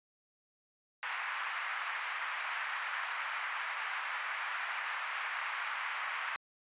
white band-pass noise, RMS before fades -38 dBFS, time 1.03-6.36 s, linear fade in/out 0 ms, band 950 to 2200 Hz, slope 24 dB/octave, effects resampled to 8000 Hz

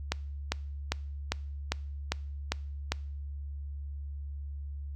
click train, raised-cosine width 0.2 ms, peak -10 dBFS, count 8, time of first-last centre 0.12-2.92 s, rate 2.5 Hz, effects noise-tail reverb RT60 0.6 s tail -24 dB re dry + added 71 Hz sine -36 dBFS peak until 4.95 s

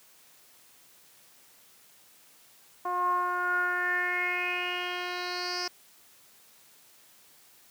10% pulse tone with low-pass filter sweep, 357.7 Hz, F4, 41 cents sharp, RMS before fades -30 dBFS, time 2.85-5.68 s, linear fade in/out 5 ms, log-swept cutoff 930 to 5200 Hz, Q 7, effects white hiss -58 dBFS RMS until 7.7 s + high-pass 100 Hz 12 dB/octave

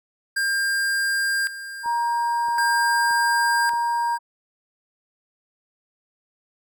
square tone with tremolo, 1600 Hz, G6, 35 cents sharp, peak -21 dBFS, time 0.36-4.18 s, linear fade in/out 10 ms, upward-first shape square, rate 0.45 Hz, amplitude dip 75%
sine tone, 942 Hz, A#5, 18 cents sharp, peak -20 dBFS, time 1.83-4.19 s, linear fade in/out 50 ms
click train, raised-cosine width 1 ms, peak -30 dBFS, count 4, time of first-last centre 1.86-3.735 s, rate 1.6 Hz
effects none

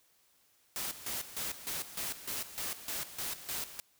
white noise with tremolo, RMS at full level -37 dBFS, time 0.76-3.8 s, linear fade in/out 0 ms, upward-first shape square, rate 3.3 Hz, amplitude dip 75%, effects white hiss -69 dBFS RMS until 3.99 s

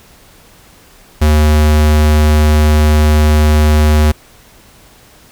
square tone, 76 Hz, D#2, 40 cents flat, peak -7 dBFS, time 1.21-4.12 s, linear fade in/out 10 ms, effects pink hiss -43 dBFS RMS until 5.31 s

